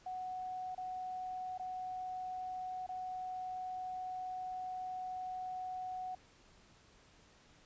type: tone with dropouts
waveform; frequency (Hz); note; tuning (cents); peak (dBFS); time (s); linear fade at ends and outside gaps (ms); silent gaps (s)
sine; 740; F#5; 0; -39; 0.06-6.15; 5; 0.749-0.777 / 1.578-1.595 / 2.865-2.889
effects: pink hiss -64 dBFS RMS until 7.65 s + resampled to 16000 Hz